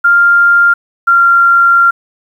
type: tone pair in turn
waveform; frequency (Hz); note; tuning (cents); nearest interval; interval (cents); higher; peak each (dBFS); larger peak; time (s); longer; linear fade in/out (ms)
sine; 1396.9 / 1382.5; F6 / F6; 0 / -18; unison; 18; first; -4; neither; 0.04-0.74 / 1.07-1.91; second; 10
effects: 7-bit